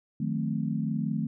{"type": "chord", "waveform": "sine", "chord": "D# diminished seventh", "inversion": "none", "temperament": "equal with one note detuned", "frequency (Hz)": [155.56, 180.67, 220, 261.6], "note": ["D#3", "F#3", "A3", "C4"], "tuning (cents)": [0, -41, 0, 0], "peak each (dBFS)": [-31, -34, -30, -36], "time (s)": [0.2, 1.27], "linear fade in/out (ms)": 5, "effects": []}